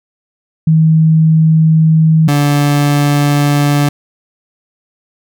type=tone pair in turn; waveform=sine / 30% pulse; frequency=159.3 / 144.76 Hz; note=D#3 / D3; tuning=+41 / -25 cents; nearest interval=major second; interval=166 cents; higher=first; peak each=-5 / -6 dBFS; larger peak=first; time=0.67-2.28 / 2.28-3.89 s; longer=neither; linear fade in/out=5 ms; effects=none